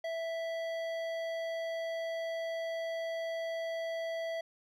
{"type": "tone with hard clipping", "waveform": "sine", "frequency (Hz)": 659, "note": "E5", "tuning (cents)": -1, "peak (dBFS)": -36, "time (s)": [0.04, 4.41], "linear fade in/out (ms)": 5, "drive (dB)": 12, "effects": []}